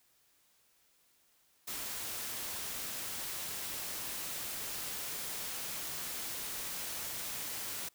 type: noise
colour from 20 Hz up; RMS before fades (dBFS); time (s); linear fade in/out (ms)
white; -40; 1.67-7.89; 10
effects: white hiss -70 dBFS RMS until 7.94 s